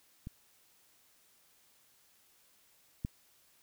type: clicks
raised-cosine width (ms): 5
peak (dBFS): -29 / -22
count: 2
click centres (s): 0.271 / 3.049
effects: white hiss -67 dBFS RMS until 3.62 s